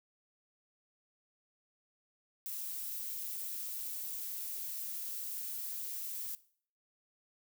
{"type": "noise with amplitude modulation", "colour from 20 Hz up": "violet", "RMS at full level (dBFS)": -39, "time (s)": [2.46, 6.35], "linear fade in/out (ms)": 0, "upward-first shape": "sine", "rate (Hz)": 199, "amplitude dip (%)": 35, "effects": ["noise-tail reverb RT60 0.5 s tail -18 dB re dry"]}